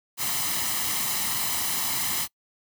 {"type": "noise with comb filter", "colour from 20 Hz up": "white", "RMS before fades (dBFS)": -27, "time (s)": [0.17, 2.28], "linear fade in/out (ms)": 50, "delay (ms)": 0.99, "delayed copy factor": 0.6, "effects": ["noise-tail reverb RT60 0.1 s tail -24 dB re dry", "high-pass 80 Hz 12 dB/octave"]}